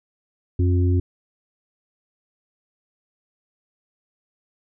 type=harmonic tone; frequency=89.6 Hz; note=F2; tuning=45 cents sharp; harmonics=1 / 3 / 4; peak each=-16 / -26 / -28 dBFS; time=0.59-1 s; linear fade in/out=5 ms; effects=none